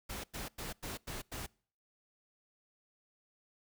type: noise bursts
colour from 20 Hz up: pink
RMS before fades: -42 dBFS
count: 6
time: 0.09-1.465 s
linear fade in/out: 10 ms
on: 150 ms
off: 95 ms
effects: noise-tail reverb RT60 0.5 s tail -26 dB re dry